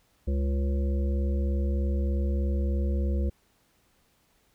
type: harmonic tone with a mistuned harmonic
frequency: 69.3 Hz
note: C#2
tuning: in tune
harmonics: 1 / 3 / 5 / 7 / 8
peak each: -24 / -34 / -38 / -41 / -42 dBFS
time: 0.27-3.3 s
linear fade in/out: 10 ms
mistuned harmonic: 8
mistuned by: -19 cents
effects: pink hiss -67 dBFS RMS until 4.54 s